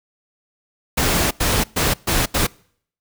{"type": "noise bursts at uneven times", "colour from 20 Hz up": "pink", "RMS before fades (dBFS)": -18, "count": 5, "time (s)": [[0.97, 1.31], [1.4, 1.64], [1.76, 1.94], [2.07, 2.26], [2.34, 2.47]], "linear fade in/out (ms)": 10, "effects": ["noise-tail reverb RT60 0.6 s tail -25 dB re dry"]}